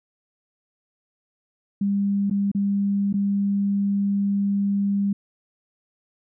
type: tone with dropouts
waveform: sine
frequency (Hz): 200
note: G3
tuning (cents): +35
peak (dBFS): -19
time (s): 1.81-5.13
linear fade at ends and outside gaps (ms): 5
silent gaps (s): 2.299-2.309 / 2.516-2.548 / 3.128-3.139
effects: none